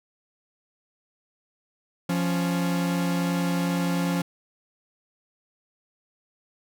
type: tone pair together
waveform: 45% pulse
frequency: 174.44 / 276.9 Hz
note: F3 / C#4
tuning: -2 / -2 cents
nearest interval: minor sixth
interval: 800 cents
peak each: -24 / -29 dBFS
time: 2.09-4.22 s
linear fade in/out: 5 ms
effects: none